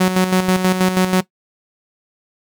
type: tone with tremolo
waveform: sawtooth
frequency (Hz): 185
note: F#3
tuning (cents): 0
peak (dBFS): -7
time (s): 0-1.21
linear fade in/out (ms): 10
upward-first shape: square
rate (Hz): 6.2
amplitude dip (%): 55
effects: noise-tail reverb RT60 0.1 s tail -18 dB re dry